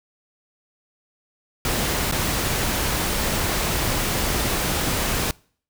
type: noise with dropouts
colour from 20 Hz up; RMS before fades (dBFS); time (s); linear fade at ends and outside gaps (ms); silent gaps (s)
pink; -23; 1.65-5.31; 1; 2.113-2.123
effects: noise-tail reverb RT60 0.5 s tail -25 dB re dry